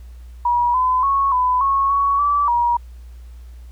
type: tone with pitch steps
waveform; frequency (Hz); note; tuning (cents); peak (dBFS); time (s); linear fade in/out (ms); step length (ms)
sine; 963 / 1014 / 1103 / 1002 / 1099 / 1118 / 1156 / 954; B5 / B5 / C#6 / B5 / C#6 / C#6 / D6 / A#5; -44 / +45 / -9 / +25 / -15 / +14 / -28 / +40; -14; 0.45-2.77; 5; 290
effects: added 60 Hz sine -35 dBFS peak until 3.71 s + pink hiss -57 dBFS RMS until 3.71 s